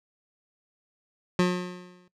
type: tone with exponential decay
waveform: 25% pulse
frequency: 180 Hz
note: F#3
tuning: 47 cents flat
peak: -14 dBFS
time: 1.39-2.08 s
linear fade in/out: 2 ms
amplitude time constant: 150 ms
effects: noise-tail reverb RT60 0.1 s tail -18 dB re dry + low-pass 6000 Hz 12 dB/octave